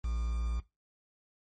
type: tone with quantisation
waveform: triangle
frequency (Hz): 57.8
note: A#1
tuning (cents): -14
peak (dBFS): -28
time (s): 0.04-0.6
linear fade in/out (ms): 5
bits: 8
effects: noise-tail reverb RT60 0.2 s tail -17 dB re dry + MP3 32 kbps